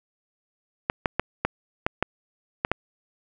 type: clicks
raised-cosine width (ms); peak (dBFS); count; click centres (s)
0.5; -6; 8; 0.899 / 1.058 / 1.196 / 1.45 / 1.865 / 2.026 / 2.649 / 2.716
effects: none